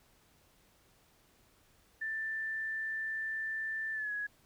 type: tone with pitch glide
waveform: sine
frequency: 1772 to 1674.5 Hz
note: A6 to G#6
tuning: +12 to +14 cents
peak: -34 dBFS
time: 2.01-4.27 s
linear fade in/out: 10 ms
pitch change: -98 cents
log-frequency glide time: 3.93-4.12 s
effects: pink hiss -67 dBFS RMS until 4.45 s